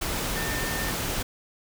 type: tone in noise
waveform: sine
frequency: 1806 Hz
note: A6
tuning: 45 cents sharp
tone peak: -33 dBFS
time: 0.36-0.91 s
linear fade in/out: 10 ms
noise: pink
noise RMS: -29 dBFS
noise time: 0.01-1.23 s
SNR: -7 dB
effects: none